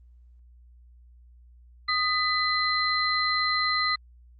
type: tone cluster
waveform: sine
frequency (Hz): 1242 / 1998 / 4096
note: D#6 / B6 / C8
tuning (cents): -3 / +20 / -38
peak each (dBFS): -27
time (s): 1.88-3.96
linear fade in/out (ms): 10
effects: added 60 Hz sine -50 dBFS peak until 4.39 s + Opus 32 kbps